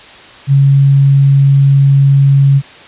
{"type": "tone", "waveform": "sine", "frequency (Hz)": 138.4, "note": "C#3", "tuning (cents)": -2, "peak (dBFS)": -4, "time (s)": [0.47, 2.62], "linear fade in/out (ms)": 50, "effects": ["white hiss -35 dBFS RMS until 2.87 s", "resampled to 8000 Hz"]}